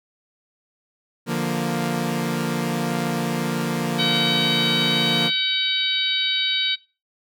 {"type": "chord", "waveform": "sawtooth", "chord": "Bb major", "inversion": "first", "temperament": "equal", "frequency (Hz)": [146.83, 174.61, 233.1], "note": ["D3", "F3", "Bb3"], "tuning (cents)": [0, 0, 0], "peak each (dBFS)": [-24, -22, -21], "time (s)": [1.26, 5.31], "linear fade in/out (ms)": 50}
{"type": "harmonic tone", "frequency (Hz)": 761, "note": "F#5", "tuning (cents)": 48, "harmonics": [2, 3, 4, 5, 6], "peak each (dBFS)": [-32, -28, -25, -23, -30], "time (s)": [3.98, 6.76], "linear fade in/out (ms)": 20}
{"effects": ["noise-tail reverb RT60 0.3 s tail -19 dB re dry"]}